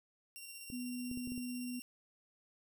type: tone with tremolo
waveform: 10% pulse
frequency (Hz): 2756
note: F7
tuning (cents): -24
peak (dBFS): -38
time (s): 0.36-1.82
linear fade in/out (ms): 0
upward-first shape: square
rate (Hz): 16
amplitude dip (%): 25
type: clicks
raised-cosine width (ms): 3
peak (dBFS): -36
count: 6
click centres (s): 0.701 / 1.114 / 1.174 / 1.274 / 1.32 / 1.378
type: tone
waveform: sine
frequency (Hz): 246.9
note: B3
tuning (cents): 0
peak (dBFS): -39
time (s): 0.72-1.8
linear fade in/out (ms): 10
effects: none